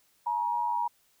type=tone pair together; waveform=sine; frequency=852 / 951.2 Hz; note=G#5 / A#5; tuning=+44 / +35 cents; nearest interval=major second; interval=191 cents; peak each=-33 / -27 dBFS; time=0.26-0.88 s; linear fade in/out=10 ms; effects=white hiss -67 dBFS RMS until 1.2 s